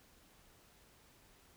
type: silence
effects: pink hiss -65 dBFS RMS until 1.56 s